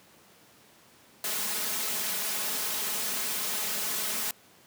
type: noise with comb filter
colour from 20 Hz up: white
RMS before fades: -31 dBFS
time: 1.24-4.31 s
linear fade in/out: 2 ms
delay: 4.7 ms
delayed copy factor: +0.7
effects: pink hiss -57 dBFS RMS until 4.66 s + high-pass 150 Hz 12 dB/octave